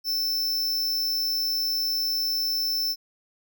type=tone; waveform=square; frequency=5320 Hz; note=E8; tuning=15 cents sharp; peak=-24 dBFS; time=0.04-2.96 s; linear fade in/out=50 ms; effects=none